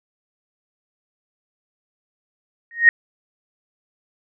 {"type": "tone with exponential growth", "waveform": "sine", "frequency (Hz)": 1864.7, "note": "A#6", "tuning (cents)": 0, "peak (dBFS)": -3, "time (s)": [2.71, 2.89], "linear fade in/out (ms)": 1, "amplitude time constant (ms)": 37, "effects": []}